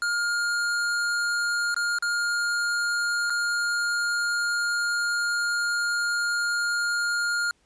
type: tone with dropouts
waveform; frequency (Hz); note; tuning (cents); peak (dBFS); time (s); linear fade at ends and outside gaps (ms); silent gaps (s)
square; 1415; F6; +22; -24; 0.02-7.51; 1; 1.744-1.764 / 1.986-2.024 / 3.298-3.303
effects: pink hiss -66 dBFS RMS until 7.65 s + resampled to 22050 Hz